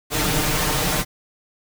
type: noise with comb filter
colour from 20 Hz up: pink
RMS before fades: -21 dBFS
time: 0.1-1.05 s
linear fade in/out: 50 ms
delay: 6.6 ms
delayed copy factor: +0.75
effects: none